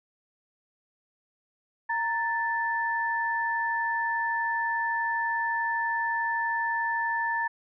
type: tone pair together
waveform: sine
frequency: 928.3 / 1760 Hz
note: A#5 / A6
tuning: -7 / 0 cents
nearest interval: major seventh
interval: 1107 cents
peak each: -28 dBFS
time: 1.89-7.48 s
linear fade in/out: 10 ms
effects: none